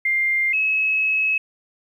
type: tone pair in turn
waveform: sine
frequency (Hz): 2100 / 2575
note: C7 / E7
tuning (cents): +6 / -41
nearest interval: major third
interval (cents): 353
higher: second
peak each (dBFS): -17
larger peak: neither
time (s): 0.05-0.53 / 0.53-1.38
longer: second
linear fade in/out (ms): 5
effects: 9-bit